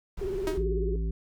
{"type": "noise", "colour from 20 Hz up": "brown", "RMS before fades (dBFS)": -37, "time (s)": [0.17, 0.58], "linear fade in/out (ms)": 5}
{"type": "tone with vibrato", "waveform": "sine", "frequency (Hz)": 385.6, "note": "G4", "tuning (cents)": -28, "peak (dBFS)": -29, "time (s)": [0.21, 0.96], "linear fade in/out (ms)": 5, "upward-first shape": "triangle", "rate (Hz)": 18, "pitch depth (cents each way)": 110}
{"type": "tone with exponential decay", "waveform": "sawtooth", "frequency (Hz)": 316.6, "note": "D#4", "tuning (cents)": 30, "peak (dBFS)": -23, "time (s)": [0.47, 0.65], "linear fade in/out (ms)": 2, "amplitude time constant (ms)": 38}
{"type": "harmonic tone", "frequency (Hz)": 55, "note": "A1", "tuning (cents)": 0, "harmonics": [1, 3, 5, 7], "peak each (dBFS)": [-27, -36, -46, -42], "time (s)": [0.57, 1.11], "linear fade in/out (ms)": 5}
{"effects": []}